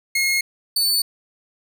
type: tone pair in turn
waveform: sawtooth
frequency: 2157 / 4497 Hz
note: C#7 / C#8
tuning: -48 / +24 cents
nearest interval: octave + minor second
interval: 1272 cents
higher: second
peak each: -14 dBFS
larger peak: neither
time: 0.15-0.41 / 0.76-1.02 s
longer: neither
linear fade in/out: 5 ms
effects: none